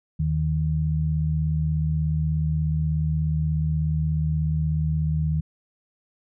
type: tone pair together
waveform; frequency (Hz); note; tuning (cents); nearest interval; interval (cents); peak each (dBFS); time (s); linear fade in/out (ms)
sine; 78.93 / 155.56; D#2 / D#3; +25 / 0; octave; 1175; -25 / -22; 0.19-5.41; 10
effects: none